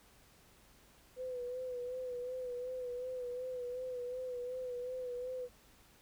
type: tone with vibrato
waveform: sine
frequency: 500 Hz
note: B4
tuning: 21 cents sharp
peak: -38 dBFS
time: 1.16-5.49 s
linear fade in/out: 50 ms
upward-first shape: sine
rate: 2.7 Hz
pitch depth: 43 cents each way
effects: added 50 Hz sine -70 dBFS peak until 6.01 s + pink hiss -64 dBFS RMS until 6.01 s